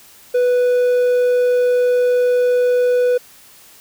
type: tone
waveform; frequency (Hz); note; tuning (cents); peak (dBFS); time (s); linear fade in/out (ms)
triangle; 493.9; B4; 0; -10; 0.34-3.18; 10
effects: white hiss -45 dBFS RMS until 3.8 s